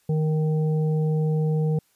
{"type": "harmonic tone", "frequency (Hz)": 155.56, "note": "D#3", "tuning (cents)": 0, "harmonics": [1, 3, 5], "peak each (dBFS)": [-20, -29, -41], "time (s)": [0.09, 1.79], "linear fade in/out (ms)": 5, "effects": ["white hiss -65 dBFS RMS until 1.95 s", "resampled to 32000 Hz"]}